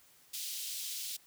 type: high-pass noise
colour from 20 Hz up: pink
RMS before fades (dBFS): -40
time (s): 0.33-1.17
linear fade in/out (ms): 10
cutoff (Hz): 3300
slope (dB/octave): 24
effects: white hiss -63 dBFS RMS until 1.26 s